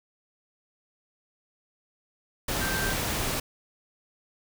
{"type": "tone in noise", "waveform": "sine", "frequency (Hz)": 1568, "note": "G6", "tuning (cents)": 0, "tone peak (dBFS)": -31, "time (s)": [2.61, 2.93], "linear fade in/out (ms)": 5, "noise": "pink", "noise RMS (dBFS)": -29, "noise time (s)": [2.48, 3.4], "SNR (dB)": -5, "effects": []}